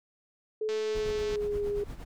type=tone with pitch glide; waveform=sine; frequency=432.3 to 409.5 Hz; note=A4 to G#4; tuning=-31 to -24 cents; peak=-28 dBFS; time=0.61-1.84 s; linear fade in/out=5 ms; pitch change=-93 cents; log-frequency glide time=0.82-1.64 s
type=click train; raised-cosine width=0.2 ms; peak=-25 dBFS; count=147; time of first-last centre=0.69-1.357 s; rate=219 Hz
type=noise with tremolo; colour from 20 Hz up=brown; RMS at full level=-38 dBFS; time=0.94-2.05 s; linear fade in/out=20 ms; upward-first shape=sine; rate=8.5 Hz; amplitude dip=65%
effects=none